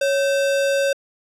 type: tone with sample-and-hold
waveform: sine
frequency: 554.4 Hz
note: C#5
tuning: in tune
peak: -16 dBFS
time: 0.01-0.93 s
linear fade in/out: 5 ms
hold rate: 2100 Hz
effects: low-pass 9000 Hz 12 dB/octave